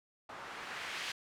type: noise with low-pass filter sweep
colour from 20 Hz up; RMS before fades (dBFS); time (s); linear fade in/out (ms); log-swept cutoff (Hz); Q
blue; -43; 0.29-1.12; 5; 1000 to 2900; 1.1
effects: none